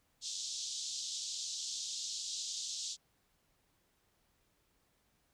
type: band-pass noise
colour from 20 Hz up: white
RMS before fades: -41 dBFS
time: 0.21-2.97 s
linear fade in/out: 50 ms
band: 3400 to 7300 Hz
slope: 48 dB/octave
effects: pink hiss -75 dBFS RMS until 5.33 s